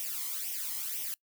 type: noise with flanger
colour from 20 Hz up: blue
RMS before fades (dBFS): -36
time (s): 0-1.14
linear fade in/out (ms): 0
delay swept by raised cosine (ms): 0.34 to 0.99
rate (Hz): 2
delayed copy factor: +0.75
effects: noise-tail reverb RT60 0.1 s tail -24 dB re dry